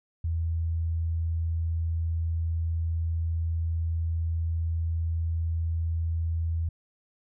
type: tone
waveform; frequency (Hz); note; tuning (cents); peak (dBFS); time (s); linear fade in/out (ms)
sine; 82.41; E2; 0; -25; 0.24-6.69; 5
effects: none